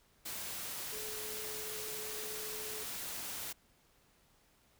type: tone in noise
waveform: sine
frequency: 430 Hz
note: A4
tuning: 40 cents flat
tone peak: -47 dBFS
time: 0.92-2.84 s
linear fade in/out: 10 ms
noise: white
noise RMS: -42 dBFS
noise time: 0.25-3.53 s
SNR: -8 dB
effects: pink hiss -69 dBFS RMS until 4.79 s